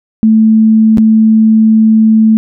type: tone with dropouts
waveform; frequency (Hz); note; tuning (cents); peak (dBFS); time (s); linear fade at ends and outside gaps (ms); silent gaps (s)
sine; 220; A3; 0; -3; 0.23-2.37; 0; 0.973-0.982
effects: none